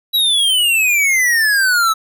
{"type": "exponential sweep", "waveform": "square", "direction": "down", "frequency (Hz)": [3932, 1288], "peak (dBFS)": -12, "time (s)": [0.13, 1.94], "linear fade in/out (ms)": 20, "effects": []}